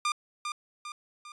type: tone with echo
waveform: sawtooth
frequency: 1200 Hz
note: D6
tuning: 37 cents sharp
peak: -22 dBFS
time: 0.05-0.12 s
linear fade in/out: 2 ms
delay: 400 ms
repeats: 3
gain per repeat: -6 dB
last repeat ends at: 1.32 s
effects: resampled to 22050 Hz